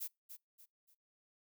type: noise with echo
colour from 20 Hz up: violet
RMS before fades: -41 dBFS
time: 0-0.08 s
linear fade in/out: 20 ms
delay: 290 ms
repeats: 3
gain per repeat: -9 dB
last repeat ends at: 0.95 s
effects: noise-tail reverb RT60 0.2 s tail -25 dB re dry